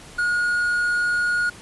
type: tone with quantisation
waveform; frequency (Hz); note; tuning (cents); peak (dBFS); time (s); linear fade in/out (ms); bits
triangle; 1441; F#6; -46; -17; 0.18-1.5; 10; 7
effects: pink hiss -43 dBFS RMS until 1.61 s + resampled to 24000 Hz